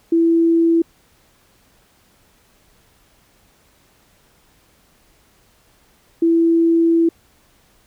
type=tone pair in turn; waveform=sine; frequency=332.4 / 332.4 Hz; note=E4 / E4; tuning=+15 / +15 cents; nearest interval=unison; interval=0 cents; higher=neither; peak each=-11 dBFS; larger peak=neither; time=0.12-0.82 / 6.22-7.09 s; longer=second; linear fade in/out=5 ms; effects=pink hiss -56 dBFS RMS until 7.86 s